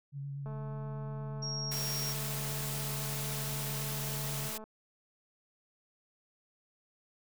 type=tone with vibrato; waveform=sine; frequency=140 Hz; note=C#3; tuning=18 cents sharp; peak=-37 dBFS; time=0.12-4.51 s; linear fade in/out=50 ms; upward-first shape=square; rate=8.4 Hz; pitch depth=15 cents each way
type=click train; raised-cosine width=1 ms; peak=-35 dBFS; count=908; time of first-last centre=0.46-4.64 s; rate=217 Hz
type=tone; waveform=sine; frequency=5590 Hz; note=F8; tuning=1 cent sharp; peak=-36 dBFS; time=1.42-2.13 s; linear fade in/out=10 ms
type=noise; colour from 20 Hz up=white; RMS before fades=-39 dBFS; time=1.71-4.58 s; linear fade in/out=10 ms
effects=none